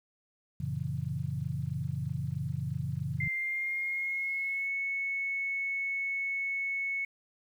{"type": "chord", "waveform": "sine", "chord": "F# dominant seventh", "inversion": "none", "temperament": "just", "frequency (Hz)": [92.5, 115.62, 138.75, 166.5], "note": ["F#2", "A#2", "C#3", "E3"], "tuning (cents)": [0, -14, 2, 18], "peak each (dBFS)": [-39, -38, -34, -38], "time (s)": [0.6, 3.28], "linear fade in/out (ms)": 5}
{"type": "tone with pitch glide", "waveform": "sine", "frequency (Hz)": [2093, 2205], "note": ["C7", "C#7"], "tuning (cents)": [0, -10], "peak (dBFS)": -30, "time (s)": [3.2, 7.05], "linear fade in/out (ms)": 5, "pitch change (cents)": 90, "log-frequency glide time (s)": [3.31, 4.69]}
{"effects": ["10-bit"]}